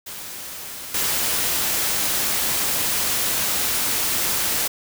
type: noise with level steps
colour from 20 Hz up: white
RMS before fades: -34 / -22 dBFS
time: 0.06-4.68 s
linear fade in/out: 10 ms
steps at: 0.94 s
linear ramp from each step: 5 ms
effects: none